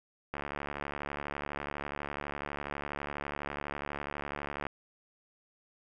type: click train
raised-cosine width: 0.5 ms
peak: -21 dBFS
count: 313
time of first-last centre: 0.34-4.667 s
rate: 72.1 Hz
effects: none